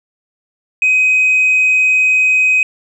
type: tone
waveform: sine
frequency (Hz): 2519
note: D#7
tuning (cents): +21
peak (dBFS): -7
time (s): 0.82-2.63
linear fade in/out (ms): 2
effects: tanh soft clip ceiling -6 dBFS